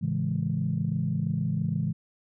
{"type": "chord", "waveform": "sine", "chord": "A major seventh", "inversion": "none", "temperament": "equal", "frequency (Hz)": [110, 138.59, 164.81, 207.7], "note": ["A2", "C#3", "E3", "G#3"], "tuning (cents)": [0, 0, 0, 0], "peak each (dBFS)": [-32, -30, -28, -32], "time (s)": [0.01, 1.93], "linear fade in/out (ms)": 20, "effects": ["tanh soft clip ceiling -15 dBFS"]}